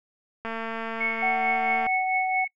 click train, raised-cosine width 0.5 ms, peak -18 dBFS, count 321, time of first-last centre 0.45-1.866 s, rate 226 Hz
sine tone with tremolo, 2205 Hz, C#7, 10 cents flat, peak -22 dBFS, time 1-2.48 s, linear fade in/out 10 ms, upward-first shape triangle, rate 4.5 Hz, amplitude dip 75%
sine tone, 751 Hz, F#5, 26 cents sharp, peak -24 dBFS, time 1.22-2.45 s, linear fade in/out 10 ms
effects noise-tail reverb RT60 0.1 s tail -26 dB re dry

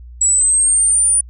sine linear sweep, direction up, 7740 to 9480 Hz, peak -9 dBFS, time 0.21-1.21 s, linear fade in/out 5 ms, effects tanh soft clip ceiling -7 dBFS + added 60 Hz sine -33 dBFS peak until 1.29 s

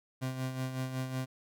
30% pulse tone with tremolo, 130 Hz, C3, 11 cents flat, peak -29 dBFS, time 0.21-1.26 s, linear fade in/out 20 ms, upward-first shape sine, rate 5.4 Hz, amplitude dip 55%, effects none

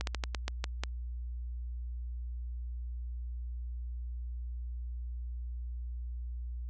slowing click train, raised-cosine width 0.2 ms, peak -16 dBFS, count 8, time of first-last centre 0.01-0.836 s, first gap 62 ms, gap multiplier 1.21, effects added 60 Hz sine -36 dBFS peak until 6.69 s + resampled to 24000 Hz

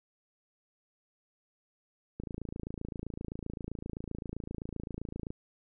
click train, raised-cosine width 3 ms, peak -25 dBFS, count 87, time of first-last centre 2.2-5.305 s, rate 27.7 Hz, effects none

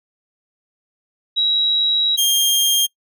sine / sawtooth tone pair in turn, 3864 / 3212 Hz, B7 / G7, -39 / +41 cents, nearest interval minor third, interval 320 cents, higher first, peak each -14 / -10 dBFS, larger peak second, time 1.36-2.17 / 2.17-2.87 s, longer first, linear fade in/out 20 ms, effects noise-tail reverb RT60 0.1 s tail -23 dB re dry

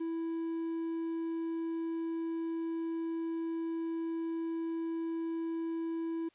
triangle tone with quantisation, 329.6 Hz, E4, in tune, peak -31 dBFS, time 0-6.29 s, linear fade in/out 10 ms, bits 10, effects white hiss -68 dBFS RMS until 6.34 s + resampled to 8000 Hz

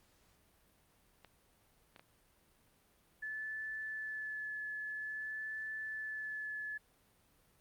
clicks, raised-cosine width 0.3 ms, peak -38 dBFS, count 3, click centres 1.247 / 1.962 / 1.995 s
sine tone with vibrato, 1732 Hz, A6, 28 cents flat, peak -39 dBFS, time 3.22-6.78 s, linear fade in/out 10 ms, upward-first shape sine, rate 0.5 Hz, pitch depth 15 cents each way
effects pink hiss -70 dBFS RMS until 7.6 s + Opus 48 kbps

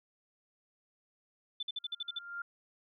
sine tone bursts, 3520 Hz, A7, in tune, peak -34 dBFS, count 8, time 1.6-2.189 s, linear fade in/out 5 ms, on 29 ms, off 51 ms
sine tone with exponential growth, 1396.9 Hz, F6, in tune, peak -35 dBFS, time 1.77-2.42 s, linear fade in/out 5 ms, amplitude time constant 140 ms
effects none

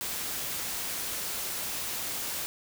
white noise, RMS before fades -34 dBFS, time 0.01-2.46 s, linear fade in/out 0 ms, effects none

